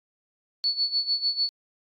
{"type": "tone with tremolo", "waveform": "sine", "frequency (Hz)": 4435, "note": "C#8", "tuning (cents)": 0, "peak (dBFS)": -20, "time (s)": [0.64, 1.49], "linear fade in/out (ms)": 0, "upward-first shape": "sine", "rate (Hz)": 6.7, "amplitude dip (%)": 80, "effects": ["AAC 64 kbps"]}